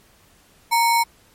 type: tone with sample-and-hold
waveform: sine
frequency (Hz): 929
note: A#5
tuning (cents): -6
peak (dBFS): -14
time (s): 0.71-1.04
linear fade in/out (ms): 20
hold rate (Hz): 3150
effects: pink hiss -55 dBFS RMS until 1.34 s + MP3 64 kbps